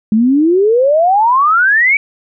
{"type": "exponential sweep", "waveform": "sine", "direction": "up", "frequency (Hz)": [208.5, 2320], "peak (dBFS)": -7, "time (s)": [0.12, 1.97], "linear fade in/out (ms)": 2, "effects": []}